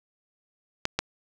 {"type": "clicks", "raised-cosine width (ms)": 0.2, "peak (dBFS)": -7, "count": 2, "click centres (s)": [0.854, 0.99], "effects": []}